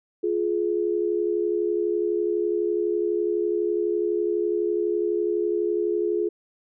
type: tone pair together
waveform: sine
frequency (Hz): 349.2 / 421.2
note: F4 / G#4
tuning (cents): 0 / +24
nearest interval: minor third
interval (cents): 324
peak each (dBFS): -24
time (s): 0.23-6.29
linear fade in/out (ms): 10
effects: none